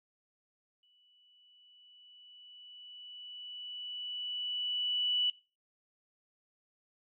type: tone with exponential growth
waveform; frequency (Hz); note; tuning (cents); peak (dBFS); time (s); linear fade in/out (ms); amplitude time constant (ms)
sine; 2960; F#7; 0; -26; 0.83-5.3; 2; 970
effects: noise-tail reverb RT60 0.3 s tail -19 dB re dry